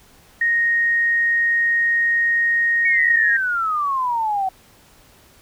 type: tone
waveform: sine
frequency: 1864.7 Hz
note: A#6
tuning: in tune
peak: -15 dBFS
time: 0.41-3.37 s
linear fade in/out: 5 ms
type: exponential sweep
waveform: sine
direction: down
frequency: 2250 to 747 Hz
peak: -18 dBFS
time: 2.85-4.49 s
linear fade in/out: 5 ms
effects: pink hiss -51 dBFS RMS until 5.41 s